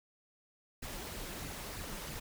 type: noise with flanger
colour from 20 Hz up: pink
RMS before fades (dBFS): -43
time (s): 0.82-2.2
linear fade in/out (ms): 10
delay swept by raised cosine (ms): 0.41 to 5.81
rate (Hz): 3.1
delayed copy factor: +0.55
effects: none